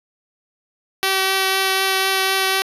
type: tone with vibrato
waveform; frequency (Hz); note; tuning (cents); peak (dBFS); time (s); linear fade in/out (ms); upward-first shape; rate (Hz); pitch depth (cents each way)
5% pulse; 383.2; G4; -39; -5; 1.03-2.62; 0; triangle; 4; 10
effects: resampled to 32000 Hz